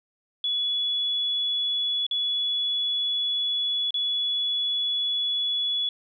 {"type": "tone with dropouts", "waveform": "sine", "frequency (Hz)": 3403, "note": "G#7", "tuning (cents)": 41, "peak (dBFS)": -23, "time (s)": [0.44, 5.89], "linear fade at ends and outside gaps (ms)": 2, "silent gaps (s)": [[2.066, 2.111], [3.907, 3.942]], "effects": []}